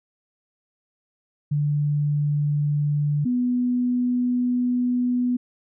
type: tone pair in turn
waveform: sine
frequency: 146.83 / 246.9 Hz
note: D3 / B3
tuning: 0 / 0 cents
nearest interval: major sixth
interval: 900 cents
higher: second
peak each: -19 dBFS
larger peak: neither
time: 1.51-3.25 / 3.25-5.37 s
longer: second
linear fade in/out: 10 ms
effects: none

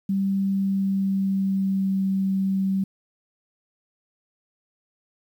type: tone with pitch glide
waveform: sine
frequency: 195.2 to 192.62 Hz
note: G3 to G3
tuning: -7 to -30 cents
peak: -20 dBFS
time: 0.09-2.84 s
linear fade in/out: 5 ms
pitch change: -23 cents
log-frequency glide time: 0.46-2.11 s
effects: 9-bit

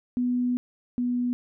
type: tone pair in turn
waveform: sine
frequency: 246.9 / 245.2 Hz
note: B3 / B3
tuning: 0 / -12 cents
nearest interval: unison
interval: 12 cents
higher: first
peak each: -22 / -23 dBFS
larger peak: first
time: 0.17-0.57 / 0.98-1.33 s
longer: first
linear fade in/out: 0 ms
effects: none

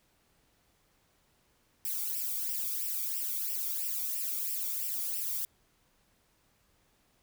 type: noise with flanger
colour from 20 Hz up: violet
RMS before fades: -34 dBFS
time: 1.85-5.45 s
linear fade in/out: 0 ms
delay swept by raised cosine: 0.37 to 0.9 ms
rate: 3 Hz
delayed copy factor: +0.75
effects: pink hiss -70 dBFS RMS until 7.22 s

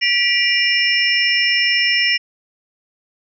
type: tone cluster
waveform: sine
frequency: 1956 / 2364 / 2842 / 5350 Hz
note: B6 / D7 / F7 / E8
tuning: -17 / +11 / +30 / +25 cents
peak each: -19 dBFS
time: 0.01-2.18 s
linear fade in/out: 20 ms
effects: none

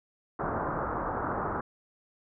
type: low-pass noise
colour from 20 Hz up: white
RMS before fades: -32 dBFS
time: 0.39-1.61 s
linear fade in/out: 5 ms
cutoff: 1400 Hz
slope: 48 dB/octave
effects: none

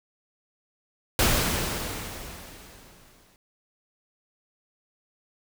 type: noise with exponential decay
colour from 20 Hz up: pink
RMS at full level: -20 dBFS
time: 1.19-3.36 s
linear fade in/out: 1 ms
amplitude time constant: 470 ms
effects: none

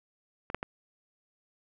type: clicks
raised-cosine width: 0.5 ms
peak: -23 / -14 / -19 dBFS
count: 3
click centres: 0.501 / 0.546 / 0.629 s
effects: none

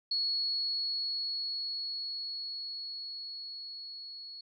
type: tone with level ramp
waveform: sine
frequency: 4358 Hz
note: C#8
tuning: 30 cents flat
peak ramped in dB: -28 to -43 dBFS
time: 0.11-4.41 s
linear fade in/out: 5 ms
effects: none

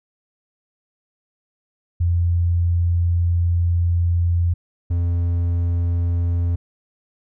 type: tone pair in turn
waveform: sine / triangle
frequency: 86.3 / 86.3 Hz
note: F2 / F2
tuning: -20 / -20 cents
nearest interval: unison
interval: 0 cents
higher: neither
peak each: -15 dBFS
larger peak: neither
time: 2-4.54 / 4.9-6.56 s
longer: first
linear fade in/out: 10 ms
effects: none

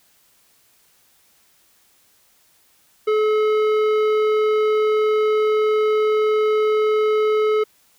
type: tone with tanh clipping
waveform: sine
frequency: 429.2 Hz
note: A4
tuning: 43 cents flat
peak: -17 dBFS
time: 3.07-7.64 s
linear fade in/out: 10 ms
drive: 13 dB
effects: white hiss -58 dBFS RMS until 7.98 s

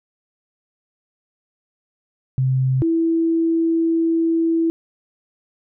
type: tone pair in turn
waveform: sine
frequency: 130.7 / 329.3 Hz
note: C3 / E4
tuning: -1 / -2 cents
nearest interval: octave + major third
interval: 1599 cents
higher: second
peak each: -15 dBFS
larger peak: neither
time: 2.38-2.82 / 2.82-4.7 s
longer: second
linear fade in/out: 0 ms
effects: none

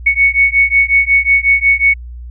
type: beating tone pair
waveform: sine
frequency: 2217 / 2222.5 Hz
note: C#7 / C#7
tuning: 0 / +4 cents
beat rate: 5.5 Hz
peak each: -11 dBFS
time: 0.06-1.94 s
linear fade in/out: 10 ms
effects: added 60 Hz sine -26 dBFS peak until 2.3 s

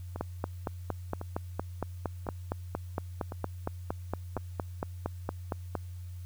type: two click trains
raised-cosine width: 1 ms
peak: -24 / -17 dBFS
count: 5 / 25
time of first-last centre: 0.16-4.375 / 0.21-5.753 s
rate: 0.949 / 4.33 Hz
effects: added 89 Hz sine -39 dBFS peak until 6.25 s + white hiss -62 dBFS RMS until 6.25 s

